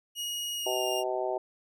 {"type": "tone with pitch glide", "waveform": "sawtooth", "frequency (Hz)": [2884, 2815], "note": ["F#7", "F7"], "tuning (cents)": [-45, 13], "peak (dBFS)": -29, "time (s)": [0.15, 1.04], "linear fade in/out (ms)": 50, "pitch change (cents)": -42, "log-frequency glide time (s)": [0.55, 0.85]}
{"type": "harmonic tone", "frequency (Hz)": 126.7, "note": "B2", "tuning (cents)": 45, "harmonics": [3, 4, 5, 6, 7], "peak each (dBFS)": [-33, -37, -32, -36, -38], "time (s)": [0.66, 1.38], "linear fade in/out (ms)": 5}
{"effects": []}